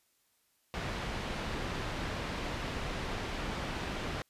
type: low-pass noise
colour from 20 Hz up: pink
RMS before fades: -37 dBFS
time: 0.74-4.22 s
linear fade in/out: 0 ms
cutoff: 3600 Hz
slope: 12 dB/octave
effects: white hiss -73 dBFS RMS until 4.29 s + resampled to 32000 Hz